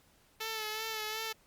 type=tone with vibrato; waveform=5% pulse; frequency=436.9 Hz; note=A4; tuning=12 cents flat; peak=-24 dBFS; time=0.4-1.33 s; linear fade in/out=10 ms; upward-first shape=sine; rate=2.7 Hz; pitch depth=36 cents each way; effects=pink hiss -66 dBFS RMS until 1.46 s + Opus 48 kbps